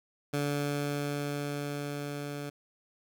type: tone with level ramp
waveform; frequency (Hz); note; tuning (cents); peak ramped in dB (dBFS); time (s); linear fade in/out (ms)
15% pulse; 144.4; D3; -29; -22 to -30; 0.33-2.5; 10
effects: none